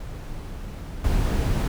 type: noise with level steps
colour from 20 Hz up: brown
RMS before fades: -34 / -22 dBFS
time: 0-1.68 s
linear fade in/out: 5 ms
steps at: 1.04 s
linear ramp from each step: 5 ms
effects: none